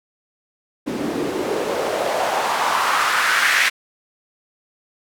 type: noise with band-pass filter sweep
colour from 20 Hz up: white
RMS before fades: -20 dBFS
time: 0.86-3.7 s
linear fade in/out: 20 ms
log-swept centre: 260 to 2000 Hz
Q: 2.5
effects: none